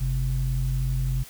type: tone pair together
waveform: sine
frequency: 47.49 / 130.5 Hz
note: F#1 / C3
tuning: +46 / -4 cents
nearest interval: octave + tritone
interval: 1750 cents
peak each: -24 dBFS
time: 0-1.24 s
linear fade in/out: 20 ms
effects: tanh soft clip ceiling -16 dBFS + white hiss -46 dBFS RMS until 1.29 s